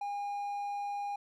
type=tone; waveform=triangle; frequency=812 Hz; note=G#5; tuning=39 cents flat; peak=-32 dBFS; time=0.01-1.16 s; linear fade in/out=5 ms; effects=none